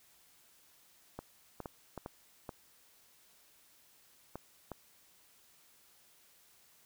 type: clicks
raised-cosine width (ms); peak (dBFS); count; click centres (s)
1; -27; 8; 1.19 / 1.603 / 1.658 / 1.977 / 2.061 / 2.492 / 4.356 / 4.717
effects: white hiss -65 dBFS RMS until 6.85 s